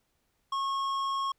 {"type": "tone with tanh clipping", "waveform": "triangle", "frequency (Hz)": 1091, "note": "C#6", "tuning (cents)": -28, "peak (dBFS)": -30, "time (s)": [0.52, 1.32], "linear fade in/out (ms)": 5, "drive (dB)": 15, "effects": ["pink hiss -75 dBFS RMS until 1.38 s"]}